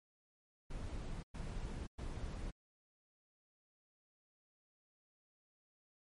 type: noise bursts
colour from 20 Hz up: brown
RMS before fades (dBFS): -43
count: 3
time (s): 0.7-2.51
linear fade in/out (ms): 10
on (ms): 530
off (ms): 110
effects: MP3 48 kbps